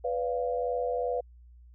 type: chord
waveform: sine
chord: B diminished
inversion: none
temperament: equal with one note detuned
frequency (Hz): 493.9 / 576.6 / 698.5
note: B4 / D5 / F5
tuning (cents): 0 / -32 / 0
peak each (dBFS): -29 / -35 / -33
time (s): 0.04-1.21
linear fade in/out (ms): 10
effects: added 60 Hz sine -50 dBFS peak until 1.74 s